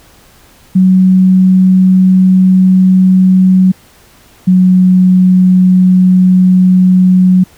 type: tone pair in turn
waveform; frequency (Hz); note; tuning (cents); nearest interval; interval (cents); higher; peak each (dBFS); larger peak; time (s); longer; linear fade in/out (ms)
sine; 186.4 / 184.05; F#3 / F#3; +13 / -9; unison; 22; first; -3; neither; 0.75-3.72 / 4.47-7.44; neither; 10
effects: pink hiss -43 dBFS RMS until 7.57 s